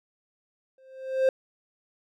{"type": "tone with exponential growth", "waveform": "triangle", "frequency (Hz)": 526, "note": "C5", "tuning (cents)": 9, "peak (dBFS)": -14, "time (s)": [0.78, 1.29], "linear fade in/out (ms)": 2, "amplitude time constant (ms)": 110, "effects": []}